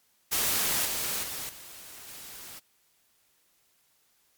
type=noise with level steps; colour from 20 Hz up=white; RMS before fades=-27 / -31 / -36 / -46 / -44 dBFS; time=0.31-2.6 s; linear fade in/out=20 ms; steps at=0.85 / 1.23 / 1.49 / 2.08 s; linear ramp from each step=2 ms; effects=white hiss -68 dBFS RMS until 4.37 s + MP3 96 kbps